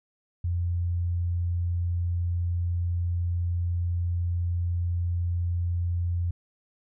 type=tone; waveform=sine; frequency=87 Hz; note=F2; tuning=6 cents flat; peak=-24 dBFS; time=0.44-6.31 s; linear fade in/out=5 ms; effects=none